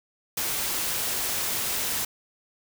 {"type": "noise", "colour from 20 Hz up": "white", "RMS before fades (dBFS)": -28, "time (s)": [0.37, 2.05], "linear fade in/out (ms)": 5, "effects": []}